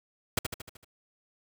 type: noise with echo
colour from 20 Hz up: pink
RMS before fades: -26 dBFS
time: 0.37-0.39 s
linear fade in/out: 5 ms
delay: 76 ms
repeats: 6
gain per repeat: -5 dB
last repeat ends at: 0.846 s
effects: none